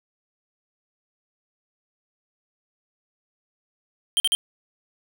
square tone bursts, 3150 Hz, G7, 8 cents sharp, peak -18 dBFS, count 3, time 4.17-4.35 s, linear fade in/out 0 ms, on 30 ms, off 45 ms, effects none

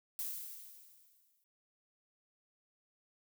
violet noise with exponential decay, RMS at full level -38 dBFS, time 0.19-1.44 s, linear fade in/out 0 ms, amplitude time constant 270 ms, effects none

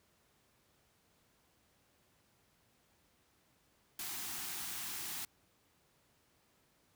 white band-stop noise, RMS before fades -42 dBFS, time 3.99-5.25 s, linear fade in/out 2 ms, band 410 to 680 Hz, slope 96 dB/octave, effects pink hiss -72 dBFS RMS until 6.95 s + high-pass 60 Hz 12 dB/octave

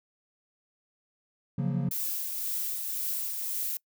triangle chord, Gb major seventh, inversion second, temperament equal, 138.59 / 174.61 / 185 / 233.1 Hz, Db3 / F3 / Gb3 / Bb3, 0 / 0 / 0 / 0 cents, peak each -27 / -30 / -32 / -33 dBFS, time 1.58-1.89 s, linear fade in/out 5 ms
violet noise with tremolo, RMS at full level -31 dBFS, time 1.91-3.77 s, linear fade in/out 2 ms, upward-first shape triangle, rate 1.9 Hz, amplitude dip 35%
effects noise-tail reverb RT60 0.1 s tail -24 dB re dry

